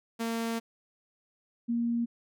sawtooth / sine tone pair in turn, 228.8 / 235 Hz, A#3 / A#3, -32 / +14 cents, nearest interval unison, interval 46 cents, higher second, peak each -26 dBFS, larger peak neither, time 0.19-0.6 / 1.68-2.06 s, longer first, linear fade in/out 20 ms, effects none

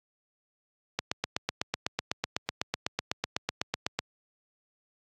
click train, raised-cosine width 0.2 ms, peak -10 dBFS, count 25, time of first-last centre 0.99-3.99 s, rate 8 Hz, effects high-pass 80 Hz 12 dB/octave + AAC 64 kbps

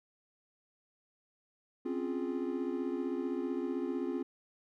triangle chord, Db major seventh, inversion third, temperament equal, 261.6 / 277.2 / 349.2 / 415.3 Hz, C4 / Db4 / F4 / Ab4, 0 / 0 / 0 / 0 cents, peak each -35 / -38 / -35 / -39 dBFS, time 1.85-4.23 s, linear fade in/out 10 ms, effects none

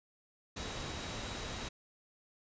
sine tone in noise, 3838 Hz, A#7, 50 cents sharp, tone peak -51 dBFS, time 0.56-1.69 s, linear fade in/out 10 ms, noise pink, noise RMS -41 dBFS, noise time 0.56-1.69 s, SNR -13 dB, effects resampled to 16000 Hz

